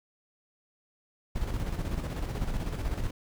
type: noise with tremolo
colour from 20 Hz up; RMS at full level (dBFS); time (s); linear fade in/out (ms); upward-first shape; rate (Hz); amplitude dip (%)
brown; -30; 1.35-3.11; 10; square; 16; 45
effects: none